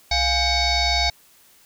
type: tone with frequency modulation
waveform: sine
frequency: 2225 Hz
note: C#7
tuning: 6 cents sharp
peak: -17 dBFS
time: 0.11-1.1 s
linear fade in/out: 5 ms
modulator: 763 Hz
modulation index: 3.9
effects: white hiss -54 dBFS RMS until 1.65 s